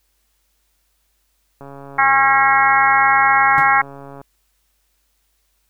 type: click train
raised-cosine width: 1 ms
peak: -23 dBFS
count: 363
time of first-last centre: 1.61-4.214 s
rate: 139 Hz
type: harmonic tone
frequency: 271.7 Hz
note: C#4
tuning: 35 cents flat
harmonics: 3 / 4 / 5 / 6 / 7 / 8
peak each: -16 / -17 / -18 / -19 / -19 / -20 dBFS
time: 1.98-3.82 s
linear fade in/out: 10 ms
type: tone with exponential decay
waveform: 35% pulse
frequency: 150 Hz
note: D3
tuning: 37 cents sharp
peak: -21 dBFS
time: 3.58-3.73 s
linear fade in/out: 0 ms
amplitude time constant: 32 ms
effects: added 50 Hz sine -66 dBFS peak until 5.69 s + white hiss -66 dBFS RMS until 5.69 s